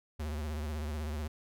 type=tone with vibrato; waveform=square; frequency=75.7 Hz; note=D#2; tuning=47 cents flat; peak=-35 dBFS; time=0.19-1.28 s; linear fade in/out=10 ms; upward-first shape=sine; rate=16 Hz; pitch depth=89 cents each way; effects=none